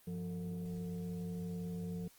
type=tone with frequency modulation; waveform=sine; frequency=174.61 Hz; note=F3; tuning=in tune; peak=-38 dBFS; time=0.07-2.08 s; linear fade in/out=5 ms; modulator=273 Hz; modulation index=0.64; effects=white hiss -64 dBFS RMS until 2.18 s + Opus 24 kbps